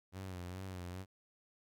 sawtooth tone with vibrato, 91.9 Hz, F#2, 11 cents flat, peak -39 dBFS, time 0.12-1.06 s, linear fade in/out 50 ms, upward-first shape sine, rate 2.4 Hz, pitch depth 69 cents each way, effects none

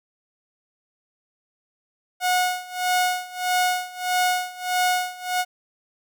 sawtooth tone with tremolo, 728 Hz, F#5, 28 cents flat, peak -14 dBFS, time 2.2-5.45 s, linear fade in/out 50 ms, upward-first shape sine, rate 1.6 Hz, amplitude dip 90%, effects none

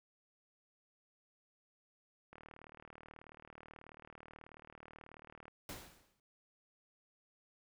click train, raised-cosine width 0.5 ms, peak -38 dBFS, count 122, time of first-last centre 2.33-5.481 s, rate 38.4 Hz
pink noise with exponential decay, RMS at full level -44 dBFS, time 5.69-6.2 s, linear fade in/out 2 ms, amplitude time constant 110 ms
effects none

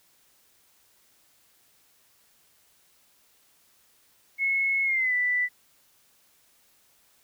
sine tone with pitch glide, 2184 to 1979.7 Hz, C#7 to B6, -26 to +4 cents, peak -22 dBFS, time 4.38-5.49 s, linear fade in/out 50 ms, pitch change -170 cents, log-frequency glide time 4.84-5.14 s, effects white hiss -63 dBFS RMS until 7.23 s

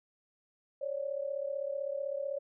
sine tone pair together, 548 / 583.8 Hz, C#5 / D5, -20 / -10 cents, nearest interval minor second, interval 110 cents, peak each -35 / -37 dBFS, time 0.81-2.39 s, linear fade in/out 10 ms, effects none

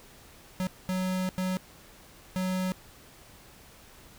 square tone bursts at uneven times, 185.4 Hz, F#3, 4 cents sharp, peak -28 dBFS, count 4, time 0.6-0.67 / 0.89-1.29 / 1.38-1.57 / 2.36-2.72 s, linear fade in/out 0 ms, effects pink hiss -53 dBFS RMS until 4.18 s

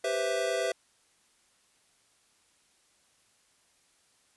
square chord, C major seventh, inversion second, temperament equal, 392 / 493.9 / 523.3 / 659.3 Hz, G4 / B4 / C5 / E5, 0 / 0 / 0 / 0 cents, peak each -36 / -34 / -35 / -32 dBFS, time 0.04-0.72 s, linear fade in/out 5 ms, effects white hiss -67 dBFS RMS until 4.36 s + resampled to 24000 Hz

